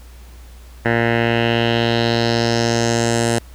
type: tone with low-pass filter sweep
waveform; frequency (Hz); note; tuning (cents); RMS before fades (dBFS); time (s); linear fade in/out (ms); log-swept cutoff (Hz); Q
10% pulse; 116.54; A#2; 0; -17; 0.85-3.39; 5; 1900 to 9000; 2.8
effects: added 60 Hz sine -37 dBFS peak until 3.54 s + pink hiss -48 dBFS RMS until 3.54 s